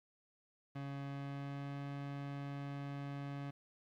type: tone with pitch glide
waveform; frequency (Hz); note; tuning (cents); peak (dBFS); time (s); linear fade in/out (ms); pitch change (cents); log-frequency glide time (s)
30% pulse; 139.6 to 140.98; C#3 to C#3; +13 to +30; -39; 0.75-3.51; 10; +17; 1.05-1.82
effects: low-pass 3000 Hz 12 dB/octave + 12-bit